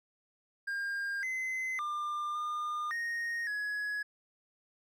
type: tone with pitch steps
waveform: triangle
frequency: 1608 / 2049 / 1197 / 1211 / 1862 / 1680 Hz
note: G6 / C7 / D6 / D#6 / A#6 / G#6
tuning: +44 / -37 / +33 / -47 / -2 / +19 cents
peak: -31 dBFS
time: 0.67-4.03 s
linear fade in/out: 10 ms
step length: 560 ms
effects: none